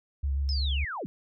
sine tone with vibrato, 69.3 Hz, C#2, in tune, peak -25 dBFS, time 0.23-0.85 s, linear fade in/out 10 ms, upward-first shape sine, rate 7.4 Hz, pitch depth 32 cents each way
sine linear sweep, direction down, 5310 to 122.9 Hz, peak -32 dBFS, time 0.49-1.06 s, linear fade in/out 0 ms
effects none

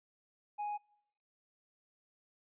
sine tone with tanh clipping, 830.6 Hz, G#5, in tune, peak -36 dBFS, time 0.58-0.78 s, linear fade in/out 20 ms, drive 2 dB, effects noise-tail reverb RT60 0.8 s tail -26 dB re dry + resampled to 8000 Hz

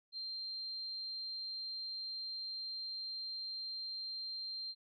sine tone, 4166 Hz, C8, 8 cents flat, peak -40 dBFS, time 0.12-4.75 s, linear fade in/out 50 ms, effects none

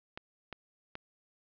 clicks, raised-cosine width 0.3 ms, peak -24 dBFS, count 3, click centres 0.175 / 0.527 / 0.954 s, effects low-pass 4000 Hz 12 dB/octave

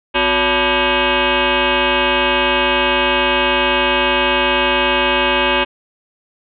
sine tone with frequency modulation, 987.8 Hz, B5, in tune, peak -12 dBFS, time 0.14-5.65 s, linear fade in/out 20 ms, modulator 311 Hz, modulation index 6.8, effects none

